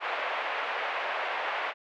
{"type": "band-pass noise", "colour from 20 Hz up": "pink", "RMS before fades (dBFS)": -32, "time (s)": [0, 1.74], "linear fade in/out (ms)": 50, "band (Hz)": [590, 2700], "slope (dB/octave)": 24, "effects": []}